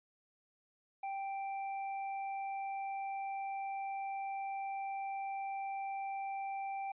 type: tone with hard clipping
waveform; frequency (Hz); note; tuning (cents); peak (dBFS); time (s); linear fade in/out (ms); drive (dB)
sine; 784; G5; 0; -39; 1.03-6.92; 5; 7
effects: resampled to 8000 Hz